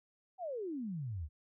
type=exponential sweep; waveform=sine; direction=down; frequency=780 to 69 Hz; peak=-37 dBFS; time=0.38-1.29 s; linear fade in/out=50 ms; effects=none